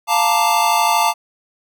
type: chord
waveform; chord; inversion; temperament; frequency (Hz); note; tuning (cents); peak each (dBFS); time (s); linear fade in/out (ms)
square; Bb major seventh; second; equal; 698.5 / 880 / 932.3 / 1174.7; F5 / A5 / Bb5 / D6; 0 / 0 / 0 / 0; -21 / -17 / -21 / -21; 0.07-1.14; 50
effects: none